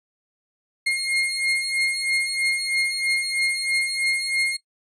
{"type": "beating tone pair", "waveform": "35% pulse", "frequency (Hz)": [2136, 2139.1], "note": ["C7", "C7"], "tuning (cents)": [35, 38], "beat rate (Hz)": 3.1, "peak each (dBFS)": [-24, -21], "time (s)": [0.86, 4.57], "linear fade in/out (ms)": 10, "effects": ["noise-tail reverb RT60 0.1 s tail -20 dB re dry", "resampled to 24000 Hz"]}